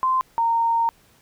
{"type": "tone pair in turn", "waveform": "sine", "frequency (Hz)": [1038, 922.3], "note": ["C6", "A#5"], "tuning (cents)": [-14, -19], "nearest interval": "major second", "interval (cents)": 205, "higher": "first", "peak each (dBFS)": -17, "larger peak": "neither", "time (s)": [[0.03, 0.21], [0.38, 0.89]], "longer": "second", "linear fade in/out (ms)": 0, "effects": ["pink hiss -57 dBFS RMS until 1.21 s"]}